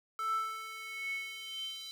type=tone with high-pass filter sweep; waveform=square; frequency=440.8 Hz; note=A4; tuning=3 cents sharp; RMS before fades=-39 dBFS; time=0.19-1.91 s; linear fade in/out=0 ms; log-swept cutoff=1200 to 3700 Hz; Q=9.7; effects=none